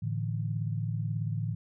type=chord; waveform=sine; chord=A suspended fourth; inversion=none; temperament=just; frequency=110 / 146.67 / 165 Hz; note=A2 / D3 / E3; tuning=0 / -2 / +2 cents; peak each=-31 / -35 / -36 dBFS; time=0.02-1.55 s; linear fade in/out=10 ms; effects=none

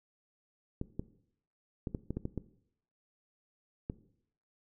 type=clicks; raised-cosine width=3 ms; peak=-22 dBFS; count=9; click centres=0.814 / 0.995 / 1.872 / 1.948 / 2.106 / 2.17 / 2.254 / 2.377 / 3.899 s; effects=noise-tail reverb RT60 0.7 s tail -17 dB re dry

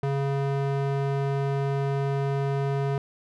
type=tone with band-pass filter; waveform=square; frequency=138.59 Hz; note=C#3; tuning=in tune; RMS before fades=-26 dBFS; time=0.03-2.98 s; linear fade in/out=2 ms; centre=430 Hz; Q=0.52; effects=none

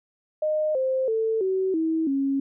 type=tone with pitch steps; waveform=sine; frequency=615 / 523.2 / 445 / 378.6 / 322 / 274 Hz; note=D#5 / C5 / A4 / F#4 / E4 / C#4; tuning=-20 / 0 / +20 / +40 / -41 / -20 cents; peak=-21 dBFS; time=0.42-2.4 s; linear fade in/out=5 ms; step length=330 ms; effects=none

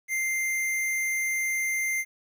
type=tone; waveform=square; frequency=2093 Hz; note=C7; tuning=in tune; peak=-26 dBFS; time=0.08-2.05 s; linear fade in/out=50 ms; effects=10-bit

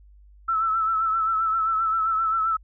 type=tone with vibrato; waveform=sine; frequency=1318.5 Hz; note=E6; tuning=in tune; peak=-20 dBFS; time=0.48-2.57 s; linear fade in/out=10 ms; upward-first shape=triangle; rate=7.6 Hz; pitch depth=51 cents each way; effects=added 50 Hz sine -48 dBFS peak until 2.63 s

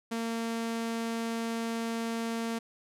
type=tone; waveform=sawtooth; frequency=229 Hz; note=A#3; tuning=31 cents flat; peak=-27 dBFS; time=0.11-2.59 s; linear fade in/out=10 ms; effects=low-pass 12000 Hz 12 dB/octave

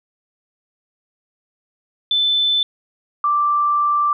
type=tone pair in turn; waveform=sine; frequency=3520 / 1174.7 Hz; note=A7 / D6; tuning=0 / 0 cents; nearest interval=octave + perfect fifth; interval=1900 cents; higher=first; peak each=-14 dBFS; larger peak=neither; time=2.11-2.63 / 3.24-4.13 s; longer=second; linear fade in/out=2 ms; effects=none

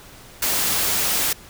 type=noise; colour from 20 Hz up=white; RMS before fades=-21 dBFS; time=0.42-1.33 s; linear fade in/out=5 ms; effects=pink hiss -44 dBFS RMS until 1.49 s

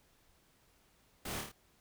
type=noise with echo; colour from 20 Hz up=pink; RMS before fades=-42 dBFS; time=1.25-1.41 s; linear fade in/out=5 ms; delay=27 ms; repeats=4; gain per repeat=-3 dB; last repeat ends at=1.518 s; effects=pink hiss -69 dBFS RMS until 1.8 s

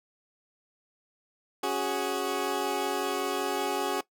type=chord; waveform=20% pulse; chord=C# suspended fourth; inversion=none; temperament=equal; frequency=277.2 / 370 / 415.3 Hz; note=C#4 / F#4 / G#4; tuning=0 / 0 / 0 cents; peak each=-30 / -26 / -27 dBFS; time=1.63-4.01 s; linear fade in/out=5 ms; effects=noise-tail reverb RT60 0.1 s tail -19 dB re dry

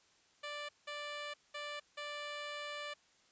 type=tone bursts at uneven times; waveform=10% pulse; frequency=587.3 Hz; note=D5; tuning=in tune; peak=-33 dBFS; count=4; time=0.43-0.69 / 0.87-1.34 / 1.54-1.8 / 1.97-2.94 s; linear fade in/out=10 ms; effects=white hiss -69 dBFS RMS until 3.31 s + resampled to 16000 Hz

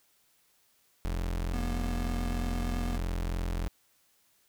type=tone; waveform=35% pulse; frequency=43.24 Hz; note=F1; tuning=16 cents flat; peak=-28 dBFS; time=1.05-3.68 s; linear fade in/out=0 ms
type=tone with vibrato; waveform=square; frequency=240 Hz; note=B3; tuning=49 cents flat; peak=-37 dBFS; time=1.53-2.98 s; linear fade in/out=10 ms; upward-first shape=sine; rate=9 Hz; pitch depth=22 cents each way
effects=white hiss -68 dBFS RMS until 4.48 s

